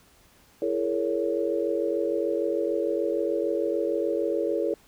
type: chord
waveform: sine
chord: A# half-diminished seventh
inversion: second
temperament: just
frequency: 335.6 / 419.5 / 466.2 / 559.4 Hz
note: E4 / G#4 / A#4 / C#5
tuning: +31 / +17 / 0 / +16 cents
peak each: -29 dBFS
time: 0.62-4.74 s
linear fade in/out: 2 ms
effects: pink hiss -58 dBFS RMS until 4.87 s